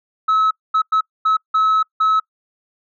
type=tone bursts at uneven times; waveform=sine; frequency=1292 Hz; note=E6; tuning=35 cents flat; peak=-10 dBFS; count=6; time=0.28-0.51 / 0.74-0.82 / 0.92-1.01 / 1.25-1.37 / 1.54-1.83 / 2-2.2 s; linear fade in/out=10 ms; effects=noise-tail reverb RT60 0.1 s tail -26 dB re dry + tanh soft clip ceiling -11 dBFS